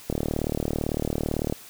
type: click train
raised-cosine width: 2 ms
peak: -12 dBFS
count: 55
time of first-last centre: 0.1-1.525 s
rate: 37.9 Hz
effects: white hiss -46 dBFS RMS until 1.69 s